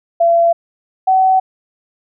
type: tone pair in turn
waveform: sine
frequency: 678 / 756.5 Hz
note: E5 / F#5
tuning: +49 / +38 cents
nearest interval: major second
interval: 189 cents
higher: second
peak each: -8 dBFS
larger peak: neither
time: 0.2-0.53 / 1.07-1.4 s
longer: neither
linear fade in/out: 10 ms
effects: none